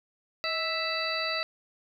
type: harmonic tone with a mistuned harmonic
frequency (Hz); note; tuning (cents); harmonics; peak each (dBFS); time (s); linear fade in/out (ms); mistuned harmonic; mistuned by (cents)
659.3; E5; 0; 1 / 2 / 3 / 4 / 6 / 7; -35 / -35 / -35 / -35 / -35 / -35; 0.44-1.43; 0; 1; -59
effects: 10-bit